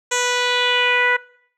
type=tone with low-pass filter sweep; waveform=10% pulse; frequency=492.1 Hz; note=B4; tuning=6 cents flat; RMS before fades=-18 dBFS; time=0.11-1.17 s; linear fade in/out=10 ms; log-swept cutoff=7100 to 1800 Hz; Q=3; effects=noise-tail reverb RT60 0.6 s tail -21 dB re dry